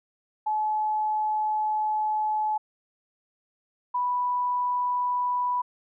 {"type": "tone pair in turn", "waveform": "sine", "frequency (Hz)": [857, 986.1], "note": ["A5", "B5"], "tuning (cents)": [-46, -3], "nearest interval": "major second", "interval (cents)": 243, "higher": "second", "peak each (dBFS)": -23, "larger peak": "neither", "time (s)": [[0.46, 2.58], [3.94, 5.62]], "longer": "first", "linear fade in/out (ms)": 10, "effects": []}